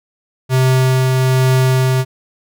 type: tone with tremolo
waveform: square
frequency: 129.9 Hz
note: C3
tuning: 12 cents flat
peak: -10 dBFS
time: 0.49-2.05 s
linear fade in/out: 50 ms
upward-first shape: triangle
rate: 1.2 Hz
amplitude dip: 25%
effects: none